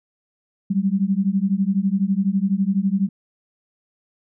sine beating tone pair, 189.1 / 201.1 Hz, F#3 / G3, +38 / +44 cents, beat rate 12 Hz, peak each -20 dBFS, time 0.7-3.09 s, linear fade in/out 10 ms, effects none

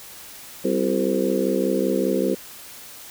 harmonic tone with a mistuned harmonic, 65.1 Hz, C2, 8 cents flat, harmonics 3 / 4 / 5 / 6 / 7 / 8, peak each -26 / -26 / -26 / -26 / -26 / -26 dBFS, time 0.64-2.35 s, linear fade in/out 10 ms, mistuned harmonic 5, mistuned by +63 cents, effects white hiss -41 dBFS RMS until 3.1 s

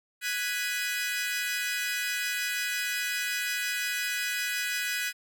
sawtooth chord, G# minor seventh, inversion third, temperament equal, 1480 / 1661.2 / 1975.5 / 2489 Hz, F#6 / G#6 / B6 / D#7, 0 / 0 / 0 / 0 cents, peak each -31 dBFS, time 0.21-5.13 s, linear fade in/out 50 ms, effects none

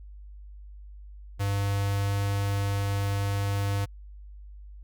square tone with notch filter, 100.1 Hz, G2, 37 cents sharp, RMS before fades -27 dBFS, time 1.39-3.86 s, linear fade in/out 20 ms, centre 260 Hz, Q 1.8, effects added 50 Hz sine -42 dBFS peak until 4.83 s + Opus 48 kbps

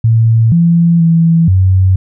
sine tone with pitch steps, 113.5 / 169.3 / 165.6 / 93.9 Hz, A#2 / E3 / E3 / F#2, -46 / +46 / +8 / +26 cents, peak -5 dBFS, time 0.04-1.96 s, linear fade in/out 5 ms, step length 480 ms, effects none

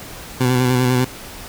20% pulse tone with vibrato, 126.2 Hz, B2, 38 cents sharp, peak -9 dBFS, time 0.4-1.05 s, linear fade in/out 10 ms, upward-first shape square, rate 10 Hz, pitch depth 27 cents each way, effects pink hiss -35 dBFS RMS until 1.48 s

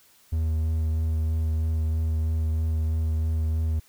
triangle tone with vibrato, 79.5 Hz, D#2, 38 cents sharp, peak -20 dBFS, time 0.32-3.8 s, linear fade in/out 10 ms, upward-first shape sine, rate 3.1 Hz, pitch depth 14 cents each way, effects white hiss -58 dBFS RMS until 3.88 s

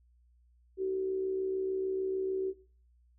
sine tone with amplitude modulation, 380 Hz, F#4, 46 cents sharp, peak -27 dBFS, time 0.77-2.54 s, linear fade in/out 50 ms, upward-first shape sine, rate 66.7 Hz, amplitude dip 45%, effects noise-tail reverb RT60 0.4 s tail -18 dB re dry + added 60 Hz sine -62 dBFS peak until 3.18 s

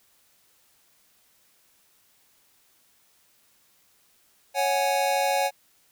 square chord, C# suspended fourth, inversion none, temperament just, 554.4 / 739.2 / 831.5 Hz, C#5 / F#5 / G#5, 0 / -2 / +2 cents, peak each -27 dBFS, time 4.54-5.51 s, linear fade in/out 50 ms, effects white hiss -63 dBFS RMS until 5.91 s

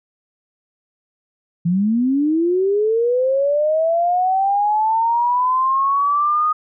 sine linear sweep, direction up, 164.81 to 1244.5 Hz, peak -14 dBFS, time 1.65-6.53 s, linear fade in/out 10 ms, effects none

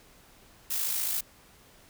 blue noise with amplitude modulation, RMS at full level -28 dBFS, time 0.7-1.21 s, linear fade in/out 10 ms, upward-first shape sine, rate 54.4 Hz, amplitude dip 45%, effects pink hiss -57 dBFS RMS until 1.89 s

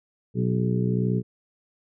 harmonic tone with a mistuned harmonic, 61.74 Hz, B1, in tune, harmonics 2 / 3 / 4 / 5 / 6 / 7, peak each -24 / -25 / -32 / -38 / -33 / -32 dBFS, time 0.34-1.23 s, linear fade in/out 50 ms, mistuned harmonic 7, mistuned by -32 cents, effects none

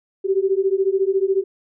sine beating tone pair, 379.4 / 393.4 Hz, F#4 / G4, +43 / +6 cents, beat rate 14 Hz, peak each -19 dBFS, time 0.24-1.44 s, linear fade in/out 20 ms, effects none

